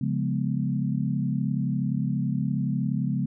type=chord; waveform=sine; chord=C# dominant seventh; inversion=none; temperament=equal with one note detuned; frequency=138.59 / 175.73 / 207.7 / 246.9 Hz; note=C#3 / E#3 / G#3 / B3; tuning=0 / +11 / 0 / 0 cents; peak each=-27 / -30 / -29 / -31 dBFS; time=0.01-3.26 s; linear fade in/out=5 ms; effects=none